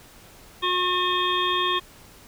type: harmonic tone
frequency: 361.1 Hz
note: F#4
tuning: 42 cents flat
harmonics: 1 / 3 / 5 / 7 / 9 / 10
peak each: -29 / -24 / -31 / -33 / -27 / -30 dBFS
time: 0.62-1.8 s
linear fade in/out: 20 ms
effects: pink hiss -49 dBFS RMS until 2.27 s